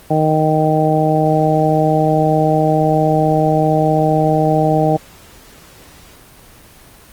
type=harmonic tone; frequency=155.56 Hz; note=D#3; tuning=in tune; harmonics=1 / 2 / 3 / 4 / 5; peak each=-16 / -18 / -19 / -17 / -17 dBFS; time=0.1-4.97 s; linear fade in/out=10 ms; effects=pink hiss -42 dBFS RMS until 7.12 s + Opus 24 kbps